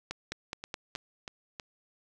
two click trains, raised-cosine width 0.2 ms, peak -18 / -22 dBFS, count 5 / 5, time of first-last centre 0.11-0.952 / 0.32-1.598 s, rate 4.75 / 3.13 Hz, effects none

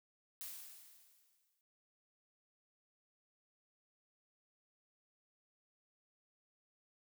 blue noise with exponential decay, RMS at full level -45 dBFS, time 0.41-1.61 s, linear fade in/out 0 ms, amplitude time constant 260 ms, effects noise-tail reverb RT60 0.2 s tail -23 dB re dry

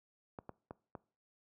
clicks, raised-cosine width 1 ms, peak -30 dBFS, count 4, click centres 0.388 / 0.493 / 0.709 / 0.952 s, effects noise-tail reverb RT60 0.4 s tail -22 dB re dry + high-pass 80 Hz 12 dB/octave

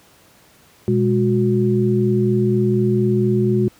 sine tone cluster, 121.6 / 205.8 / 364.9 Hz, B2 / G#3 / F#4, -26 / -16 / -24 cents, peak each -18 dBFS, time 0.88-3.68 s, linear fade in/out 0 ms, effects pink hiss -51 dBFS RMS until 3.79 s + high-pass 80 Hz 12 dB/octave

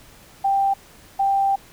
sine tone bursts at uneven times, 787 Hz, G5, 7 cents sharp, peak -16 dBFS, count 2, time 0.44-0.74 / 1.19-1.56 s, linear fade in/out 10 ms, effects pink hiss -48 dBFS RMS until 1.72 s

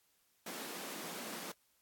pink high-pass noise, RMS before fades -45 dBFS, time 0.46-1.52 s, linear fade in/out 5 ms, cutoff 180 Hz, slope 48 dB/octave, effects white hiss -74 dBFS RMS until 1.81 s + AAC 64 kbps

